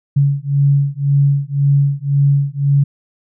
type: beating tone pair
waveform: sine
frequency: 139.9 / 141.8 Hz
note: C#3 / C#3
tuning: +16 / +40 cents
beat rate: 1.9 Hz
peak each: -14 dBFS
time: 0.16-2.84 s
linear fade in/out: 10 ms
effects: none